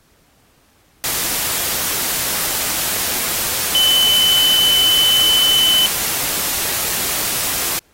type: tone in noise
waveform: sine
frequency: 3029 Hz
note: F#7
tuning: 40 cents sharp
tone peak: -11 dBFS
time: 3.75-5.86 s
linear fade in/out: 0 ms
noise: white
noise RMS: -20 dBFS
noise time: 1.04-7.79 s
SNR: +6 dB
effects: pink hiss -56 dBFS RMS until 7.93 s + AAC 48 kbps